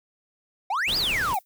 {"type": "exponential two-way sweep", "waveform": "triangle", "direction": "up then down", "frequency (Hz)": [717, 5120, 717], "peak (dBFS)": -21, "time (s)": [0.7, 1.39], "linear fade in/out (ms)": 5, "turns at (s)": 0.97}
{"type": "noise", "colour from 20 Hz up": "pink", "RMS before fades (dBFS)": -34, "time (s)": [0.87, 1.35], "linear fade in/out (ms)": 20}
{"type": "noise with exponential decay", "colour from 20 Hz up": "violet", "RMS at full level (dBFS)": -30, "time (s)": [1.34, 1.45], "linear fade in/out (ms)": 0, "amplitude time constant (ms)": 23}
{"effects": []}